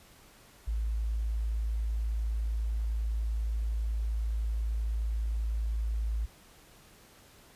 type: tone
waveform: sine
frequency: 55 Hz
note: A1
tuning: in tune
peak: -28 dBFS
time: 0.67-6.26 s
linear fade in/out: 10 ms
effects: pink hiss -57 dBFS RMS until 7.55 s + resampled to 32000 Hz